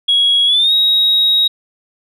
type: tone with pitch glide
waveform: sine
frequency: 3322 to 3794 Hz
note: G#7 to A#7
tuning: 0 to +30 cents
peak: -8 dBFS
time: 0.08-1.48 s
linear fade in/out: 10 ms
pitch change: +230 cents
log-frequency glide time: 0.46-0.73 s
effects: tanh soft clip ceiling -5 dBFS